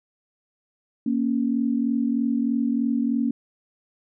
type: tone pair together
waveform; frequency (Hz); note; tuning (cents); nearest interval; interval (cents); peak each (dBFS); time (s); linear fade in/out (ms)
sine; 234 / 277.2; A#3 / C#4; +7 / 0; minor third; 293; -22 / -24; 1.06-3.31; 5
effects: none